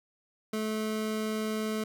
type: tone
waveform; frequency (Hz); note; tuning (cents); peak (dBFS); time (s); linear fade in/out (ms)
25% pulse; 216.8; A3; -25; -26; 0.53-1.84; 5
effects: none